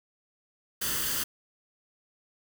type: noise with comb filter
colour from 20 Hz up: white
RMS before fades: -30 dBFS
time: 0.81-1.24 s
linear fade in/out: 10 ms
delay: 0.64 ms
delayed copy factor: +0.6
effects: none